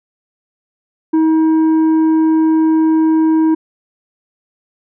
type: tone with tanh clipping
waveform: triangle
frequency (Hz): 318.3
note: D#4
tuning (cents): +39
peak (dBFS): -10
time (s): 1.13-3.55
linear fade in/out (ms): 10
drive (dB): 10
effects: none